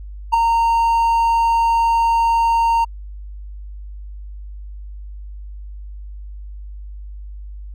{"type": "tone with ADSR envelope", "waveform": "triangle", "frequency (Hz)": 922, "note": "A#5", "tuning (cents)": -19, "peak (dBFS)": -6, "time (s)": [0.32, 2.85], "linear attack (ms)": 21, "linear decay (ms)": 4, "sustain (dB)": -5, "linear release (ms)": 14, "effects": ["added 50 Hz sine -30 dBFS peak until 7.74 s"]}